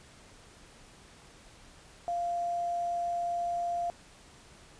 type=tone with quantisation; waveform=sine; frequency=694 Hz; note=F5; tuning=11 cents flat; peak=-29 dBFS; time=2.08-3.9 s; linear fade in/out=0 ms; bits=9; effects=pink hiss -55 dBFS RMS until 4.79 s + resampled to 22050 Hz